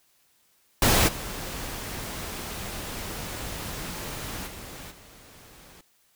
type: noise with level steps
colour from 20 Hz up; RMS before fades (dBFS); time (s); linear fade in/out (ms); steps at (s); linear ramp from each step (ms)
pink; -20 / -35 / -41 / -50; 0.82-5.81; 2; 1.07 / 4.46 / 4.9; 20
effects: white hiss -65 dBFS RMS until 6.15 s